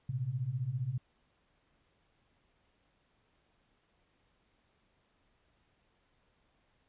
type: beating tone pair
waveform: sine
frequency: 116.54 / 131.54 Hz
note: A#2 / C3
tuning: 0 / +10 cents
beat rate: 15 Hz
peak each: -37 / -34 dBFS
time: 0.09-0.98 s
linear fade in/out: 5 ms
effects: pink hiss -73 dBFS RMS until 6.88 s + resampled to 8000 Hz